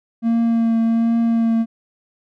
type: tone with vibrato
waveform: triangle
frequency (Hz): 229.2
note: A#3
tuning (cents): -29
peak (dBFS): -12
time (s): 0.22-1.66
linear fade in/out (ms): 50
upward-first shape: triangle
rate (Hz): 1.3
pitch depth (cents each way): 18
effects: none